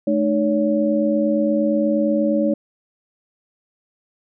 sine tone cluster, 216.4 / 304.9 / 564 Hz, A3 / D#4 / C#5, -29 / -35 / +30 cents, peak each -20 dBFS, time 0.07-2.54 s, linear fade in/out 5 ms, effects none

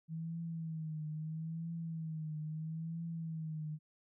sine tone with vibrato, 160 Hz, D#3, 49 cents sharp, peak -38 dBFS, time 0.08-3.79 s, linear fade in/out 50 ms, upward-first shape triangle, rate 0.76 Hz, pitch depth 81 cents each way, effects none

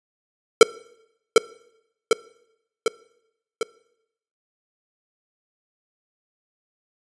square tone with echo, 451.1 Hz, A4, 43 cents sharp, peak -5 dBFS, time 0.61-0.63 s, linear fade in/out 2 ms, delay 750 ms, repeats 4, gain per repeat -4 dB, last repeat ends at 3.63 s, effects noise-tail reverb RT60 0.8 s tail -21 dB re dry + resampled to 22050 Hz

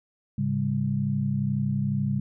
sine tone cluster, 106.5 / 138.3 / 200.6 Hz, G#2 / C#3 / G3, +44 / -4 / +40 cents, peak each -31 / -26 / -27 dBFS, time 0.38-2.2 s, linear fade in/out 5 ms, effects none

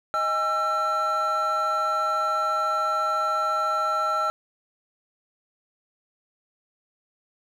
triangle tone cluster, 625 / 819 / 1343 Hz, D#5 / G#5 / E6, +8 / -24 / +32 cents, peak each -28 / -30 / -21 dBFS, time 0.14-4.3 s, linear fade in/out 0 ms, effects none

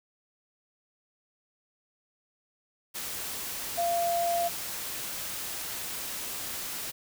sine tone in noise, 688 Hz, F5, 26 cents flat, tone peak -25 dBFS, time 3.77-4.49 s, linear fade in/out 20 ms, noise white, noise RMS -36 dBFS, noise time 2.94-6.92 s, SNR +8 dB, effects none

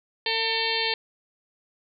harmonic tone with a mistuned harmonic, 450.3 Hz, A4, 40 cents sharp, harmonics 1 / 2 / 4 / 5 / 6 / 7 / 8 / 9 / 10, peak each -32 / -32 / -32 / -32 / -32 / -32 / -32 / -32 / -32 dBFS, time 0.26-0.94 s, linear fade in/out 2 ms, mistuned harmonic 9, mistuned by +30 cents, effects none

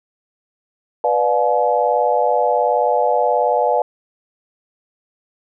sine chord, B diminished seventh, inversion none, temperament just, 493.9 / 592.7 / 711.2 / 853.4 Hz, B4 / D5 / F5 / Ab5, 0 / +16 / +31 / +47 cents, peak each -19 dBFS, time 1.04-3.82 s, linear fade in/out 2 ms, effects none

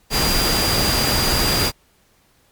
sine tone in noise, 4795 Hz, D8, 35 cents sharp, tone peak -21 dBFS, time 0.1-1.72 s, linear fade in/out 50 ms, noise pink, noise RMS -19 dBFS, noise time 0.1-1.72 s, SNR -5 dB, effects pink hiss -58 dBFS RMS until 2.51 s + MP3 96 kbps

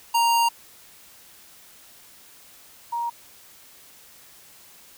square / sine tone pair in turn, 932.3 / 941 Hz, A#5 / A#5, 0 / +16 cents, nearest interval unison, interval 16 cents, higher second, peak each -18 / -24 dBFS, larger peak first, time 0.14-0.49 / 2.92-3.1 s, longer first, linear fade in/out 10 ms, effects white hiss -50 dBFS RMS until 4.97 s

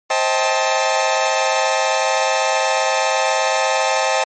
sawtooth chord, A half-diminished seventh, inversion first, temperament just, 528 / 633.6 / 792 / 880 Hz, C5 / Eb5 / G5 / A5, +16 / +31 / +18 / 0 cents, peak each -17 dBFS, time 0.1-4.24 s, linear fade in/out 5 ms, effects MP3 32 kbps

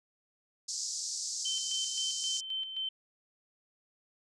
pink band-pass noise, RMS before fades -37 dBFS, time 0.68-2.41 s, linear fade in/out 10 ms, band 4800 to 7700 Hz, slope 48 dB/octave
sine tone with tremolo, 3089 Hz, G7, 26 cents flat, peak -32 dBFS, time 1.45-2.89 s, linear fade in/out 5 ms, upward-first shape square, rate 3.8 Hz, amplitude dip 55%
effects none

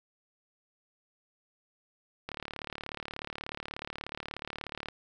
click train, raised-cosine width 0.3 ms, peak -21 dBFS, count 96, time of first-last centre 2.29-4.886 s, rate 36.6 Hz, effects none

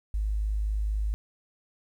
sine tone, 52.2 Hz, G#1, 10 cents sharp, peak -25 dBFS, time 0.14-1.14 s, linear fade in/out 0 ms, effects 10-bit

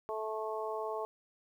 harmonic tone, 218.1 Hz, A3, 15 cents flat, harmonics 2 / 3 / 4 / 5, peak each -38 / -40 / -41 / -42 dBFS, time 0.09-1.05 s, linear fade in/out 0 ms, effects 11-bit

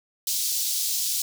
pink high-pass noise, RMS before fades -26 dBFS, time 0.27-1.22 s, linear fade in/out 2 ms, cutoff 4200 Hz, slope 24 dB/octave, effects none

